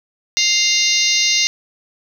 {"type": "harmonic tone with a mistuned harmonic", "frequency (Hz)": 698.5, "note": "F5", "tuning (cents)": 0, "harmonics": [3, 4, 5, 6, 7, 8, 9], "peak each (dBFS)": [-21, -21, -21, -21, -21, -21, -21], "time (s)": [0.37, 1.47], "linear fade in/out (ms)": 0, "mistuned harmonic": 5, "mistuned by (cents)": 91, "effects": ["7-bit"]}